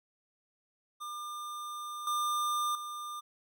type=tone with level steps; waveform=square; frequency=1200 Hz; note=D6; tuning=37 cents sharp; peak=-39 / -30 / -39 dBFS; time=1-3.21 s; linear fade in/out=20 ms; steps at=2.07 / 2.75 s; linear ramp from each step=2 ms; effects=none